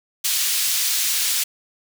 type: high-pass noise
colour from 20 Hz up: pink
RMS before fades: -21 dBFS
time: 0.24-1.44 s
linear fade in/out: 10 ms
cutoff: 3600 Hz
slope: 12 dB/octave
effects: none